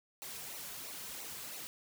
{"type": "noise with flanger", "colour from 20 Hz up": "white", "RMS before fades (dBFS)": -45, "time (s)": [0.22, 1.67], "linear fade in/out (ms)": 0, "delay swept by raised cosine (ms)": [0.59, 3.59], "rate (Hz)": 3, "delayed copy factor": -0.65, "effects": []}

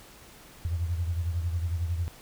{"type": "beating tone pair", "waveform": "sine", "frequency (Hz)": [84.2, 95.2], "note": ["E2", "F#2"], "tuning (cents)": [37, 50], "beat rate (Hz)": 11, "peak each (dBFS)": [-27, -35], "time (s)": [0.65, 2.08], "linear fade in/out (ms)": 0, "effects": ["pink hiss -51 dBFS RMS until 2.21 s"]}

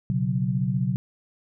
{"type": "chord", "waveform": "sine", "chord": "B suspended second", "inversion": "none", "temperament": "equal", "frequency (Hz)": [123.47, 138.59, 185], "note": ["B2", "C#3", "F#3"], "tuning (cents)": [0, 0, 0], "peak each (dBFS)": -26, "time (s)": [0.1, 0.96], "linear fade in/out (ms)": 0, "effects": []}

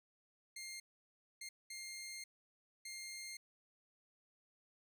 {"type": "tone bursts at uneven times", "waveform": "15% pulse", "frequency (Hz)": 2117, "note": "C7", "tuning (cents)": 20, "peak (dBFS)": -40, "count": 4, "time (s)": [[0.56, 0.8], [1.41, 1.49], [1.7, 2.24], [2.85, 3.37]], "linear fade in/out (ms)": 5, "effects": []}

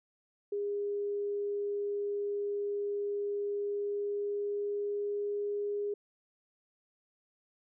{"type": "tone with pitch glide", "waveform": "sine", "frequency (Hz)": [407.5, 410.1], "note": ["G#4", "G#4"], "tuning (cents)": [-33, -22], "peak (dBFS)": -31, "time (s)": [0.52, 5.94], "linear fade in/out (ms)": 5, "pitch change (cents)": 11, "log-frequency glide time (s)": [3.54, 5.39], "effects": []}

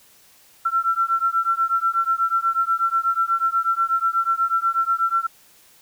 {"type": "beating tone pair", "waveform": "sine", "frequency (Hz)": [1347, 1355.2], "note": ["E6", "E6"], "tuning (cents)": [37, 48], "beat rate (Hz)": 8.2, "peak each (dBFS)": -21, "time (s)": [0.65, 5.27], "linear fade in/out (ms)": 10, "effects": ["white hiss -53 dBFS RMS until 5.81 s"]}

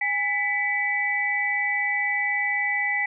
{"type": "tone cluster", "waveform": "sine", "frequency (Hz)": [818, 1984, 2287], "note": ["G#5", "B6", "D7"], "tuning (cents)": [-26, 7, -47], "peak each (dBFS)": [-31, -23, -29], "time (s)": [0.01, 3.06], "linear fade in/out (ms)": 5, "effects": []}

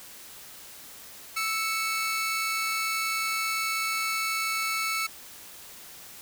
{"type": "tone pair together", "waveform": "sawtooth", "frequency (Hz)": [1318.5, 2217], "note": ["E6", "C#7"], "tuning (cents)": [0, 0], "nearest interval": "major sixth", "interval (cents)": 900, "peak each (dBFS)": -26, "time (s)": [1.36, 5.07], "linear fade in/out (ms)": 10, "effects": ["white hiss -46 dBFS RMS until 6.21 s"]}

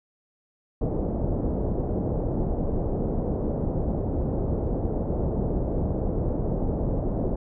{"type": "low-pass noise", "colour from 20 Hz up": "pink", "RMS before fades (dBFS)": -26, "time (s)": [0.81, 7.36], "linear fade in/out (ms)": 5, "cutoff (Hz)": 620, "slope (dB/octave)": 24, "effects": []}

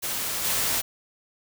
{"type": "noise with level steps", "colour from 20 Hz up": "white", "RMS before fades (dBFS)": [-29, -25], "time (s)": [0.02, 0.82], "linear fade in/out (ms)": 20, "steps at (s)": 0.44, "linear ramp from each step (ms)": 10, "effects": []}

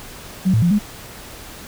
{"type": "tone with pitch steps", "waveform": "sine", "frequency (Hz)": [187.1, 111.5, 173.2, 207.9], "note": ["F#3", "A2", "F3", "G#3"], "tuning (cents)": [20, 23, -14, 2], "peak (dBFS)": -12, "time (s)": [0.45, 0.794], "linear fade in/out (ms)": 20, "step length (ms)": 86, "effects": ["pink hiss -37 dBFS RMS until 1.67 s"]}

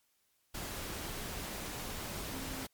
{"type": "tone in noise", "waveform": "sine", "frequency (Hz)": 264.5, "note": "C4", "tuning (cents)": 19, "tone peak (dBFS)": -45, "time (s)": [2.31, 2.65], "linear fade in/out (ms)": 10, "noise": "pink", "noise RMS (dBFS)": -41, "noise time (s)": [0.54, 2.67], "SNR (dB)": -7, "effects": ["white hiss -75 dBFS RMS until 2.73 s", "MP3 96 kbps"]}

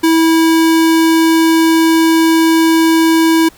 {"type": "tone", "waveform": "square", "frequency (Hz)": 325.6, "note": "E4", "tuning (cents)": -21, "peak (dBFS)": -8, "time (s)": [0.03, 3.49], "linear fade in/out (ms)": 10, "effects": ["pink hiss -43 dBFS RMS until 3.57 s"]}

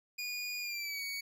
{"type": "tone with pitch glide", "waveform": "25% pulse", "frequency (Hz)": [2446, 2243], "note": ["D#7", "C#7"], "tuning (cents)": [-30, 20], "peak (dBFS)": -33, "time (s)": [0.18, 1.21], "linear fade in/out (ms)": 10, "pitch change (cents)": -150, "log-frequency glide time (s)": [0.6, 1.02], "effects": []}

